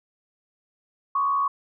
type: tone with frequency modulation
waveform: sine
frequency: 1117 Hz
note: C#6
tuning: 13 cents sharp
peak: -20 dBFS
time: 1.15-1.48 s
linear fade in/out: 5 ms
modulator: 72.5 Hz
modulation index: 0.58
effects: none